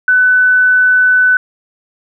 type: tone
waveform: sine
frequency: 1500 Hz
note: F#6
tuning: 23 cents sharp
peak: -6 dBFS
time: 0.08-1.37 s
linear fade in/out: 2 ms
effects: none